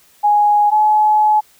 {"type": "tone pair in turn", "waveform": "sine", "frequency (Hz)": [830.6, 851.5], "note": ["G#5", "G#5"], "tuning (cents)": [0, 43], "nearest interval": "unison", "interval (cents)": 43, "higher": "second", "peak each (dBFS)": -9, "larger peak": "neither", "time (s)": [[0.23, 0.71], [0.71, 1.41]], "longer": "second", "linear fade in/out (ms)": 20, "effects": ["white hiss -51 dBFS RMS until 1.59 s"]}